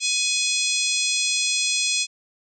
harmonic tone with a mistuned harmonic, 837 Hz, G#5, 13 cents sharp, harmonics 3 / 4 / 5 / 6 / 7 / 8 / 9 / 10, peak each -26 / -27 / -28 / -29 / -29 / -30 / -31 / -31 dBFS, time 0-2.07 s, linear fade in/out 50 ms, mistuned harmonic 4, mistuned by +17 cents, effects none

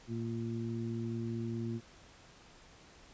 harmonic tone, 115.3 Hz, A#2, 19 cents flat, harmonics 1 / 2 / 3, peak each -38 / -38 / -42 dBFS, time 0.07-1.81 s, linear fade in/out 50 ms, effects pink hiss -58 dBFS RMS until 3.13 s + resampled to 16000 Hz

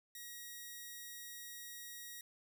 5% pulse tone, 1900 Hz, A#6, 33 cents sharp, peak -37 dBFS, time 0.15-2.21 s, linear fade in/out 2 ms, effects none

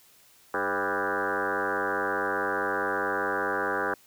sine tone with frequency modulation, 987.8 Hz, B5, in tune, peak -25 dBFS, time 0.54-3.94 s, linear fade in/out 2 ms, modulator 95.2 Hz, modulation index 6.9, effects white hiss -58 dBFS RMS until 4.06 s

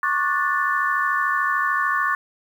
sine chord, D major seventh, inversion third, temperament just, 1101.2 / 1174.7 / 1468.3 / 1762 Hz, C#6 / D6 / F#6 / A6, -12 / 0 / -14 / +2 cents, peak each -23 / -26 / -26 / -23 dBFS, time 0.03-2.15 s, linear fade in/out 2 ms, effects 8-bit

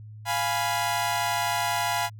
sawtooth chord, F diminished, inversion none, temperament equal, 698.5 / 830.6 / 987.8 Hz, F5 / Ab5 / Cb6, 0 / 0 / 0 cents, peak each -25 dBFS, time 0.25-2.1 s, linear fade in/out 50 ms, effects added 107 Hz sine -40 dBFS peak until 2.19 s

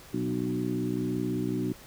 harmonic tone with a mistuned harmonic, 61.74 Hz, B1, in tune, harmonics 2 / 3 / 4 / 5 / 6, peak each -35 / -34 / -33 / -32 / -35 dBFS, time 0.13-1.73 s, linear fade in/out 10 ms, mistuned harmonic 5, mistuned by -21 cents, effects pink hiss -50 dBFS RMS until 1.86 s

